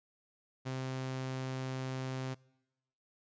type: tone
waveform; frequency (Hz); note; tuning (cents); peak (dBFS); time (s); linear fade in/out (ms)
sawtooth; 130.8; C3; 0; -32; 0.65-2.35; 20
effects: noise-tail reverb RT60 1.0 s tail -25 dB re dry + resampled to 16000 Hz